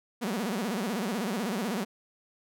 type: tone with vibrato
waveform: sawtooth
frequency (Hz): 213.4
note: G#3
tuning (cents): +47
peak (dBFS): -25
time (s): 0.21-1.85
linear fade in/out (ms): 20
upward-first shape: sine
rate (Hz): 16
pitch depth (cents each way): 260
effects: none